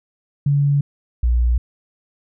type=tone pair in turn; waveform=sine; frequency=142.5 / 59.91 Hz; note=C#3 / A#1; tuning=+48 / +48 cents; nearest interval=octave + minor third; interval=1500 cents; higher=first; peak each=-13 / -13 dBFS; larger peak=neither; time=0.46-0.81 / 1.23-1.58 s; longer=neither; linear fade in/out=5 ms; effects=none